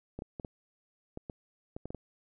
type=clicks; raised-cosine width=2 ms; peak=-26 dBFS; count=10; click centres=0.19 / 0.221 / 0.398 / 0.448 / 1.174 / 1.298 / 1.765 / 1.856 / 1.905 / 1.947 s; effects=none